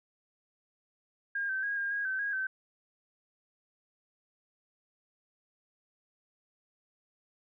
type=tone with pitch steps; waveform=sine; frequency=1617 / 1547 / 1639 / 1611 / 1639 / 1539 / 1640 / 1541 Hz; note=G#6 / G6 / G#6 / G6 / G#6 / G6 / G#6 / G6; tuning=-47 / -23 / -23 / +47 / -23 / -32 / -22 / -30 cents; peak=-30 dBFS; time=1.35-2.47 s; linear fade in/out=5 ms; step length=140 ms; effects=none